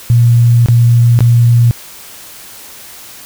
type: tone with dropouts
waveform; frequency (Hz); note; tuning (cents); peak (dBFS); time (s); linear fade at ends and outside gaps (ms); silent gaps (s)
sine; 118.6; A#2; +30; -4; 0.1-1.71; 0; 0.66-0.685 / 1.19-1.206
effects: white hiss -33 dBFS RMS until 3.25 s